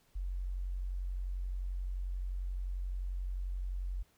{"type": "tone", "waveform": "sine", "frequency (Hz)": 45.71, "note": "F#1", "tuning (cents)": -20, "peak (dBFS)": -34, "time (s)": [0.15, 4.03], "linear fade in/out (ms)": 10, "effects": ["pink hiss -70 dBFS RMS until 4.17 s"]}